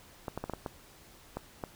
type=clicks; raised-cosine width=1 ms; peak=-21 dBFS; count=8; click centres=0.282 / 0.376 / 0.44 / 0.497 / 0.536 / 0.662 / 1.37 / 1.638 s; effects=pink hiss -56 dBFS RMS until 1.75 s